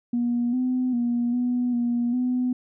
sine tone with pitch steps, 239.9 / 253.6 / 239.3 / 246 / 239.2 / 250.1 Hz, A#3 / B3 / A#3 / B3 / A#3 / B3, +50 / +46 / +46 / -7 / +45 / +22 cents, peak -20 dBFS, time 0.13-2.53 s, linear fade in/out 5 ms, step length 400 ms, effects tanh soft clip ceiling -16 dBFS

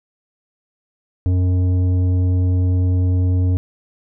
sine tone with tanh clipping, 91 Hz, F#2, 28 cents flat, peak -15 dBFS, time 1.26-3.57 s, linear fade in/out 0 ms, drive 10 dB, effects none

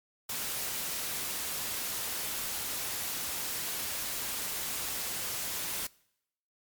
white noise, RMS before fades -35 dBFS, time 0.29-5.87 s, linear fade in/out 5 ms, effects noise-tail reverb RT60 0.8 s tail -24 dB re dry + MP3 96 kbps

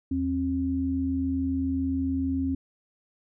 sine tone pair together, 80.22 / 267.8 Hz, E2 / C4, -47 / +40 cents, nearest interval octave + major sixth, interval 2087 cents, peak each -31 / -25 dBFS, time 0.11-2.55 s, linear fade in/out 5 ms, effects none

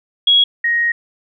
sine tone pair in turn, 3322 / 1876.8 Hz, G#7 / A#6, 0 / +11 cents, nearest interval minor seventh, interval 989 cents, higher first, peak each -8 / -13 dBFS, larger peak first, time 0.27-0.44 / 0.64-0.92 s, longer second, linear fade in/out 5 ms, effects none

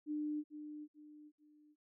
sine tone with echo, 300.2 Hz, D4, 38 cents sharp, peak -36 dBFS, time 0.06-0.44 s, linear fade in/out 50 ms, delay 440 ms, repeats 3, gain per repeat -9 dB, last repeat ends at 1.76 s, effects none

